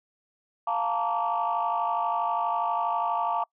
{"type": "chord", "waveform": "sine", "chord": "Bb major seventh", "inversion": "second", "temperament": "equal with one note detuned", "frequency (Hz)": [698.5, 880, 932.3, 1154.5], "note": ["F5", "A5", "Bb5", "D6"], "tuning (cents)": [0, 0, 0, -30], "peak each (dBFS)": -29, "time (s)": [0.67, 3.44], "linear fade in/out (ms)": 5, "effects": ["noise-tail reverb RT60 0.1 s tail -26 dB re dry", "tanh soft clip ceiling -17 dBFS"]}